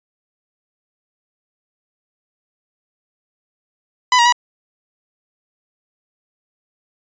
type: tone with pitch steps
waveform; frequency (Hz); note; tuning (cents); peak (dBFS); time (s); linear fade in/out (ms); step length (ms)
sawtooth; 999 / 948 / 971; B5 / A#5 / B5; +20 / +29 / -30; -6; 4.12-4.324; 2; 68
effects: resampled to 16000 Hz